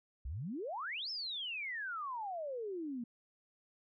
sine exponential two-way sweep, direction up then down, 56 to 5400 to 227.1 Hz, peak -38 dBFS, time 0.25-3.04 s, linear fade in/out 5 ms, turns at 1.1 s, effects none

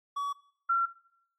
triangle / sine tone pair in turn, 1134 / 1364.2 Hz, C#6 / F6, +39 / -41 cents, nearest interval minor third, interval 320 cents, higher second, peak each -28 / -23 dBFS, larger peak second, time 0.16-0.33 / 0.69-0.86 s, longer neither, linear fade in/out 10 ms, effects noise-tail reverb RT60 0.7 s tail -20 dB re dry + AAC 48 kbps

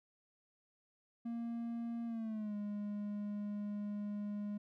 triangle tone with pitch glide, 233.1 to 206.5 Hz, A#3 to G#3, 0 to -10 cents, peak -36 dBFS, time 1.25-4.58 s, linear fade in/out 10 ms, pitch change -210 cents, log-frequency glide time 2.06-2.55 s, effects none

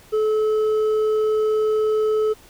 sine tone with hard clipping, 431.7 Hz, A4, 33 cents flat, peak -18 dBFS, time 0.12-2.34 s, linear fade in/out 20 ms, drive 4 dB, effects pink hiss -49 dBFS RMS until 2.49 s

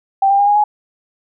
sine tone with pitch steps, 782 / 795.7 / 809.6 / 823.7 / 838.1 Hz, G5 / G5 / G#5 / G#5 / G#5, -4 / +26 / -44 / -14 / +16 cents, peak -9 dBFS, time 0.22-0.64 s, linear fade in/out 5 ms, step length 84 ms, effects none

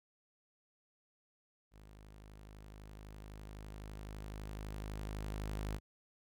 sawtooth tone with level ramp, 51.91 Hz, G#1, in tune, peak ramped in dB -52 to -33 dBFS, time 1.71-5.8 s, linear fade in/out 50 ms, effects none

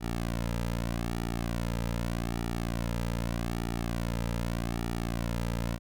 sawtooth tone with flanger, 57.9 Hz, A#1, 11 cents flat, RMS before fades -32 dBFS, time 0-5.79 s, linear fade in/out 50 ms, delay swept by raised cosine 1.9 to 2.74 ms, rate 0.82 Hz, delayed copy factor -0.85, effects none

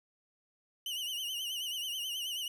40% pulse tone with vibrato, 2960 Hz, F#7, in tune, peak -34 dBFS, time 0.86-2.48 s, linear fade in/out 2 ms, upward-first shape triangle, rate 9.3 Hz, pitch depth 110 cents each way, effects none

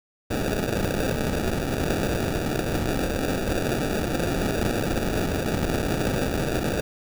white noise with sample-and-hold, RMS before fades -25 dBFS, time 0.3-6.81 s, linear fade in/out 10 ms, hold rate 1050 Hz, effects none

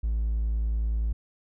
triangle tone, 55.2 Hz, A1, 6 cents sharp, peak -21 dBFS, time 0.03-1.13 s, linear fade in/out 10 ms, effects tanh soft clip ceiling -18 dBFS

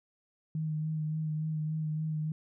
sine tone with vibrato, 155.56 Hz, D#3, in tune, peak -30 dBFS, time 0.55-2.32 s, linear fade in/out 2 ms, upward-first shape sine, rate 3.5 Hz, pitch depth 22 cents each way, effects none

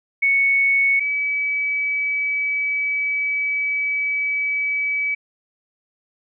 sine tone pair in turn, 2217 / 2287 Hz, C#7 / D7, 0 / -47 cents, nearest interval minor second, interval 53 cents, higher second, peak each -14 / -19 dBFS, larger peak first, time 0.22-1 / 1-5.15 s, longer second, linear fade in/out 10 ms, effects none

